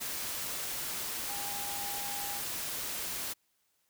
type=tone in noise; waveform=sine; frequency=810 Hz; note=G#5; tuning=43 cents flat; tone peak=-42 dBFS; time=1.28-2.4 s; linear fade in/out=20 ms; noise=white; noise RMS=-37 dBFS; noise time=0-3.34 s; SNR=-8 dB; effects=white hiss -75 dBFS RMS until 3.89 s